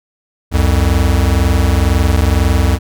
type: tone pair together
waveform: square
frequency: 65.7 / 87.7 Hz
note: C2 / F2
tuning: +8 / +8 cents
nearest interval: perfect fourth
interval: 500 cents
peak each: -13 dBFS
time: 0.51-2.79 s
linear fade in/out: 50 ms
effects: none